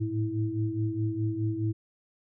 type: tone cluster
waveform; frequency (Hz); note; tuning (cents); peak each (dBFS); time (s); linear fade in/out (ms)
sine; 107 / 111.8 / 325.8; A2 / A2 / E4; -48 / +28 / -20; -31; 0-1.73; 20
effects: none